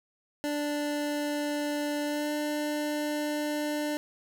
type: tone with pitch glide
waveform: 25% pulse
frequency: 293.7 to 298.1 Hz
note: D4 to D4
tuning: 0 to +26 cents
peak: -25 dBFS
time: 0.44-3.97 s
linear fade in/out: 0 ms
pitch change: +26 cents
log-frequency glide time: 2.05-2.31 s
effects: none